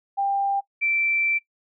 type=tone pair in turn; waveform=sine; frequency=794 / 2339 Hz; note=G5 / D7; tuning=+22 / -8 cents; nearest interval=octave + perfect fifth; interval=1870 cents; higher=second; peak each=-20 dBFS; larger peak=neither; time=0.17-0.61 / 0.81-1.39 s; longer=second; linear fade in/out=20 ms; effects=noise-tail reverb RT60 0.1 s tail -20 dB re dry